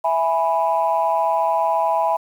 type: chord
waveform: sine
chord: E major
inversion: none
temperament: equal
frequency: 659.3 / 830.6 / 987.8 Hz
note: E5 / G#5 / B5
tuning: 0 / 0 / 0 cents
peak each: -20 dBFS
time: 0.04-2.17 s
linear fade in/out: 10 ms
effects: tanh soft clip ceiling -8 dBFS + 8-bit